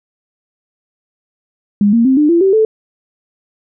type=tone with pitch steps; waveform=sine; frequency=204.3 / 232 / 263.4 / 299.1 / 339.6 / 385.7 / 437.9 Hz; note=G#3 / A#3 / C4 / D4 / F4 / G4 / A4; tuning=-28 / -8 / +12 / +32 / -48 / -28 / -8 cents; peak=-7 dBFS; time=1.81-2.65 s; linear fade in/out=2 ms; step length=120 ms; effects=none